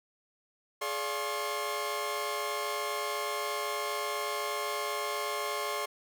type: tone cluster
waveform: sawtooth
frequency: 421.6 / 580 / 697 / 1072 Hz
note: G#4 / D5 / F5 / C6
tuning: +26 / -22 / -4 / +42 cents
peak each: -34 / -34 / -38 / -31 dBFS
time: 0.81-5.86 s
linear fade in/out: 10 ms
effects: none